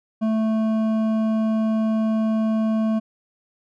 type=tone with hard clipping; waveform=sine; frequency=220 Hz; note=A3; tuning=in tune; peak=-20 dBFS; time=0.21-3 s; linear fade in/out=20 ms; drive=9 dB; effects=none